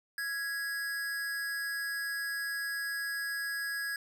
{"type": "tone with amplitude modulation", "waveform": "square", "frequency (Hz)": 1661.2, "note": "G#6", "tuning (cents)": 0, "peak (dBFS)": -32, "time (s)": [0.18, 3.96], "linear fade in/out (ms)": 2, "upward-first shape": "sine", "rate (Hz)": 291, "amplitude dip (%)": 40, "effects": []}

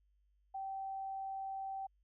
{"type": "tone", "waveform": "sine", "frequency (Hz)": 775, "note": "G5", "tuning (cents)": -20, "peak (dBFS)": -39, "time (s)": [0.54, 1.87], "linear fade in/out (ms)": 10, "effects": ["added 50 Hz sine -70 dBFS peak until 2.03 s"]}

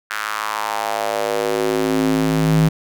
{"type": "tone with high-pass filter sweep", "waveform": "square", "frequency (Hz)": 53.4, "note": "G#1", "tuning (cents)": 49, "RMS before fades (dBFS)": -19, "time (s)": [0.1, 2.69], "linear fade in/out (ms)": 10, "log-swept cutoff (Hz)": [1500, 150], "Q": 3, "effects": []}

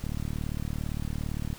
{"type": "click train", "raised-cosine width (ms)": 5, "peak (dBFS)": -20, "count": 57, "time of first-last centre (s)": [0.04, 1.529], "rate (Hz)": 37.6, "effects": ["pink hiss -48 dBFS RMS until 1.58 s"]}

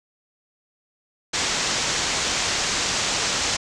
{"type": "low-pass noise", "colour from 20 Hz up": "white", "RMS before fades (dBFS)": -24, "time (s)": [1.33, 3.57], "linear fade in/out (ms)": 10, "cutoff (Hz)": 7400, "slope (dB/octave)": 48, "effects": []}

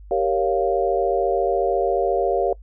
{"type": "chord", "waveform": "sine", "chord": "G half-diminished seventh", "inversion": "none", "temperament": "equal", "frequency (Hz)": [392, 466.2, 554.4, 698.5], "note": ["G4", "Bb4", "Db5", "F5"], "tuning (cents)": [0, 0, 0, 0], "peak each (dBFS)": -23, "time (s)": [0.11, 2.53], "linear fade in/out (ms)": 2, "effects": ["noise-tail reverb RT60 0.1 s tail -22 dB re dry", "added 50 Hz sine -39 dBFS peak until 2.62 s"]}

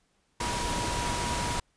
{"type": "tone in noise", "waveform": "sine", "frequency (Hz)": 963, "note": "B5", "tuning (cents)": -44, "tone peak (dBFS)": -33, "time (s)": [0.4, 1.6], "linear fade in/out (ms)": 5, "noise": "pink", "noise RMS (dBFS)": -31, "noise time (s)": [0.4, 1.6], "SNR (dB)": -5, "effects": ["pink hiss -71 dBFS RMS until 1.76 s", "resampled to 22050 Hz"]}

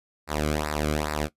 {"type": "tone with flanger", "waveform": "sawtooth", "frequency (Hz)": 75.6, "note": "D#2", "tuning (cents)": -49, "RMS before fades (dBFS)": -27, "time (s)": [0.27, 1.29], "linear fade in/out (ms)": 50, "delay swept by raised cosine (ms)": [0.31, 1.14], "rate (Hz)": 2.4, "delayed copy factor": -0.85, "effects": ["noise-tail reverb RT60 0.1 s tail -17 dB re dry", "resampled to 32000 Hz"]}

